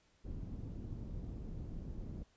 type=low-pass noise; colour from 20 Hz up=pink; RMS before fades=-44 dBFS; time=0.24-2.24 s; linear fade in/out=20 ms; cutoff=240 Hz; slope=12 dB/octave; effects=pink hiss -72 dBFS RMS until 2.36 s + resampled to 16000 Hz